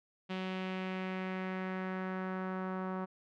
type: tone with low-pass filter sweep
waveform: sawtooth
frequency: 187 Hz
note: F#3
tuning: 19 cents sharp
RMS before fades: -38 dBFS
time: 0.29-3.06 s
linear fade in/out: 20 ms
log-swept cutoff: 3100 to 1200 Hz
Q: 2
effects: none